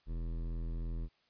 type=tone with hard clipping; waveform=sine; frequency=41.53 Hz; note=E1; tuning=14 cents sharp; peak=-37 dBFS; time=0.06-1.09 s; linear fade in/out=50 ms; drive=15 dB; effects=white hiss -72 dBFS RMS until 1.29 s + resampled to 11025 Hz